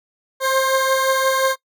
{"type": "beating tone pair", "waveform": "20% pulse", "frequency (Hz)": [529, 534.7], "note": ["C5", "C5"], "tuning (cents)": [19, 37], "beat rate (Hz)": 5.7, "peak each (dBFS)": [-12, -18], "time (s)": [0.4, 1.56], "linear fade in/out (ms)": 50, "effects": ["noise-tail reverb RT60 0.1 s tail -21 dB re dry"]}